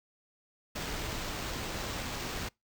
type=noise with sample-and-hold; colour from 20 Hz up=pink; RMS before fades=-37 dBFS; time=0.75-2.49 s; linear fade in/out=10 ms; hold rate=11025 Hz; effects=noise-tail reverb RT60 0.2 s tail -26 dB re dry